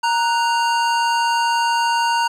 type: tone pair together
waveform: square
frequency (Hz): 932.3 / 1479.9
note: A#5 / F#6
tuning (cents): 0 / 0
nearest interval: minor sixth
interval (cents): 800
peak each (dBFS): -17 / -25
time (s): 0.03-2.28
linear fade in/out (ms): 10
effects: low-pass 7000 Hz 12 dB/octave + 9-bit